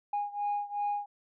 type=beating tone pair; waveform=sine; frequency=820 / 822.7 Hz; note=G#5 / G#5; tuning=-22 / -17 cents; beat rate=2.7 Hz; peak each=-31 / -33 dBFS; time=0.13-1.06 s; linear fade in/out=5 ms; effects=tanh soft clip ceiling -25 dBFS